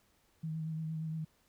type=tone with vibrato; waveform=sine; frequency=158.9 Hz; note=D#3; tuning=37 cents sharp; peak=-35 dBFS; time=0.43-1.25 s; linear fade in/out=10 ms; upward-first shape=sine; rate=8.6 Hz; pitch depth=25 cents each way; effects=pink hiss -71 dBFS RMS until 1.48 s